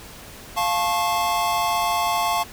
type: chord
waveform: square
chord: F augmented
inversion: none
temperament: just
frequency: 698.5 / 873.1 / 1091.3 Hz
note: F5 / A5 / C#6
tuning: 0 / -14 / -27 cents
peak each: -25 dBFS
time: 0.56-2.44 s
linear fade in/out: 20 ms
effects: pink hiss -41 dBFS RMS until 2.52 s